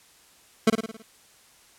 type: tone with echo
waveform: 25% pulse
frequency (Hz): 222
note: A3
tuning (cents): +16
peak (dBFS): -11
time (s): 0.67-0.7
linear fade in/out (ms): 5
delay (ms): 54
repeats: 6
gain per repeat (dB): -5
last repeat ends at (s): 1.024
effects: white hiss -56 dBFS RMS until 1.78 s + low-pass 11000 Hz 12 dB/octave